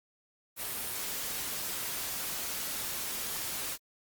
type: noise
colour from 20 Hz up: white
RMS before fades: -36 dBFS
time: 0.56-3.78 s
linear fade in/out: 50 ms
effects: Opus 32 kbps